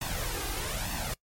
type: noise with flanger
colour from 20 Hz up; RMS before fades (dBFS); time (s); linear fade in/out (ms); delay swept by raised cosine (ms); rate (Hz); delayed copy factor
pink; -33; 0.01-1.14; 5; 1.1 to 2.5; 1.1; +0.65
effects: noise-tail reverb RT60 0.1 s tail -23 dB re dry + MP3 64 kbps